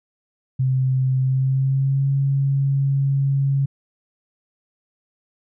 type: tone with pitch glide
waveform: sine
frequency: 130.6 to 137.73 Hz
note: C3 to C#3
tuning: -3 to -11 cents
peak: -16 dBFS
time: 0.59-3.66 s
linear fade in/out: 10 ms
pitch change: +92 cents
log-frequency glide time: 1.21-2.09 s
effects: none